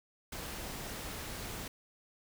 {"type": "noise", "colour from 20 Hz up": "pink", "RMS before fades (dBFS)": -42, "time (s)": [0.32, 1.68], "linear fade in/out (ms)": 5, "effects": []}